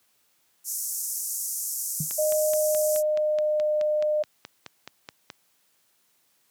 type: band-pass noise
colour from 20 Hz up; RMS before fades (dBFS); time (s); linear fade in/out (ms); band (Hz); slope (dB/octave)
white; -31; 0.64-3.03; 50; 5800 to 14000; 48
type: tone with exponential decay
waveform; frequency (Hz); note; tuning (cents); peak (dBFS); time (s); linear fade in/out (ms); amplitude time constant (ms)
sine; 154.6; D#3; -11; -22; 2-2.1; 5; 21
type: click train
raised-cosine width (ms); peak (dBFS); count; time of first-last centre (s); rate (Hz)
0.2; -20; 16; 2.11-5.301; 4.7
type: tone with pitch glide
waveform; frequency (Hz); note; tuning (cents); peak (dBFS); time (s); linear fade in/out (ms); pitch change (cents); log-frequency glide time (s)
sine; 614 to 605.9; D#5 to D#5; -23 to -46; -21; 2.18-4.23; 10; -23; 2.44-3.77
effects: white hiss -67 dBFS RMS until 6.5 s + high-pass 100 Hz 12 dB/octave